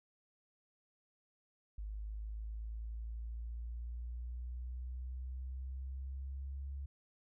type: linear sweep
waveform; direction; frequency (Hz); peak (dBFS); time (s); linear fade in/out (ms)
sine; up; 51.7 to 69.3; -40; 1.78-6.86; 5
effects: none